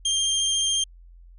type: tone with vibrato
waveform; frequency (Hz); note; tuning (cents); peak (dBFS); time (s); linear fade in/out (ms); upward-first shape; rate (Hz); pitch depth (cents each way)
25% pulse; 3188; G7; +28; -17; 0.05-0.84; 5; sine; 14; 12
effects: added 43 Hz sine -45 dBFS peak until 1.38 s + resampled to 32000 Hz